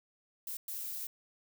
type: noise bursts at uneven times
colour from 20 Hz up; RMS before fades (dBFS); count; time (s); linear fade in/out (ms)
violet; -40; 2; 0.47-0.57 / 0.68-1.07; 2
effects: none